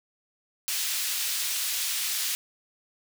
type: high-pass noise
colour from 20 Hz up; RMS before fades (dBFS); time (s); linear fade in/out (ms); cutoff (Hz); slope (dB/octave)
pink; -29; 0.68-2.35; 0; 3100; 12
effects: none